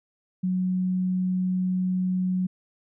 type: tone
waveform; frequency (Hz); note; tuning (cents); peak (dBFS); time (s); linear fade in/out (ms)
sine; 184.1; F#3; -8; -22; 0.43-2.47; 10
effects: none